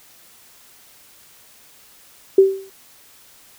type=tone with exponential decay; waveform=sine; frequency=386.5 Hz; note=G4; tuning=24 cents flat; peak=-4 dBFS; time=2.38-2.7 s; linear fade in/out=5 ms; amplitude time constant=68 ms; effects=white hiss -49 dBFS RMS until 3.58 s